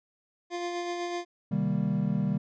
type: tone with tremolo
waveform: 25% pulse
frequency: 349.2 Hz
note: F4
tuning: in tune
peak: -26 dBFS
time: 0.5-1.25 s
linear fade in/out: 50 ms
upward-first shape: sine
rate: 8 Hz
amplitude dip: 30%
type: chord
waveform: triangle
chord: C minor seventh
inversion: none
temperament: equal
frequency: 130.81 / 155.56 / 196 / 233.1 Hz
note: C3 / Eb3 / G3 / Bb3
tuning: 0 / 0 / 0 / 0 cents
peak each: -32 / -28 / -26 / -32 dBFS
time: 1.51-2.38 s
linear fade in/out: 10 ms
effects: resampled to 16000 Hz